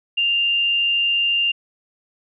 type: tone with frequency modulation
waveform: sine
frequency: 2794 Hz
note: F7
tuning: in tune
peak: -16 dBFS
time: 0.17-1.52 s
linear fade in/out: 10 ms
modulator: 119 Hz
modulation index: 0.23
effects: none